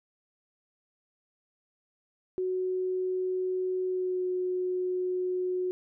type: tone with pitch glide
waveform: sine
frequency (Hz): 370 to 365.5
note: F#4 to F#4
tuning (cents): 0 to -21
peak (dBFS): -27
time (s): 2.38-5.71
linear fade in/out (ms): 0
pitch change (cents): -21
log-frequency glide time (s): 3.86-4.26
effects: none